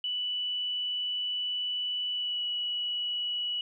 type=tone with pitch glide; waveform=sine; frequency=2967 to 2936 Hz; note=F#7 to F#7; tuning=+4 to -14 cents; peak=-29 dBFS; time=0.04-3.61 s; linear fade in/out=2 ms; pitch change=-18 cents; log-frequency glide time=2.11-2.43 s; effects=none